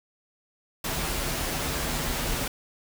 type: noise with comb filter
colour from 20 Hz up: pink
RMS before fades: -29 dBFS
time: 0.84-2.48 s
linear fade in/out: 5 ms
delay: 9.9 ms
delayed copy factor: -0.5
effects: none